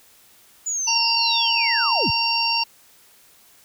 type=linear sweep; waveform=sine; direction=down; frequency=7000 to 49.66 Hz; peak=-22 dBFS; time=0.66-2.11 s; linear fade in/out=10 ms
type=harmonic tone; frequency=921 Hz; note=A#5; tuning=21 cents flat; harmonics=1 / 3 / 5 / 6; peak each=-24 / -24 / -24 / -24 dBFS; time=0.87-2.64 s; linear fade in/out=10 ms
effects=white hiss -53 dBFS RMS until 3.64 s